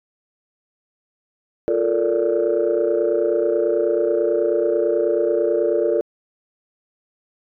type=chord; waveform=sine; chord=Bb major seventh; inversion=second; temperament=just; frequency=349.6 / 437 / 466.2 / 582.7 Hz; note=F4 / A4 / Bb4 / D5; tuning=+2 / -12 / 0 / -14 cents; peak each=-21 dBFS; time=1.68-6.01 s; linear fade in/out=0 ms; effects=tanh soft clip ceiling -9 dBFS